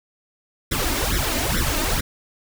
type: noise with flanger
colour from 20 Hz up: pink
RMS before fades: -22 dBFS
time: 0.71-2.01 s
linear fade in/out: 10 ms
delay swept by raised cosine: 0.53 to 3.33 ms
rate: 2.3 Hz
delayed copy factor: +0.95
effects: none